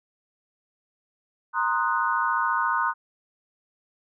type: chord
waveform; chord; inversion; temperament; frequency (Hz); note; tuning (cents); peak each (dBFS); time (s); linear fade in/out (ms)
sine; C half-diminished seventh; third; equal; 932.3 / 1046.5 / 1244.5 / 1480; Bb5 / C6 / Eb6 / Gb6; 0 / 0 / 0 / 0; -27; 1.53-2.94; 50
effects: none